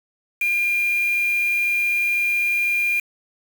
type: tone with quantisation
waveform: sine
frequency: 2406 Hz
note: D7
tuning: 41 cents sharp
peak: -18 dBFS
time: 0.41-3 s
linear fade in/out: 5 ms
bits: 5
effects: none